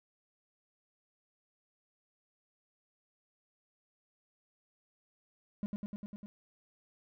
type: tone with echo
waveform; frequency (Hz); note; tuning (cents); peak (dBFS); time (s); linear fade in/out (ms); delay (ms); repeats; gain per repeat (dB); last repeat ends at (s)
triangle; 205.1; G#3; -21; -30; 5.63-5.66; 0; 100; 6; -2; 6.26
effects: none